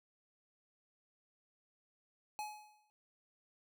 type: tone with exponential decay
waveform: square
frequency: 845 Hz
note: G#5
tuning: 30 cents sharp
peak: -38 dBFS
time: 2.39-2.9 s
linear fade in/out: 0 ms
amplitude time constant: 110 ms
effects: none